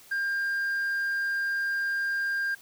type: tone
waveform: sine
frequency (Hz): 1600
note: G6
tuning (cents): +35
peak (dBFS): -23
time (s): 0.11-2.55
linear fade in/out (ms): 10
effects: tanh soft clip ceiling -25 dBFS + white hiss -53 dBFS RMS until 2.61 s